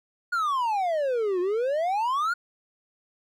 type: exponential two-way sweep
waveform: triangle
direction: down then up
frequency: 1459 to 349.2 to 1459 Hz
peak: -21 dBFS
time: 0.32-2.34 s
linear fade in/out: 10 ms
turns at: 1.4 s
effects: none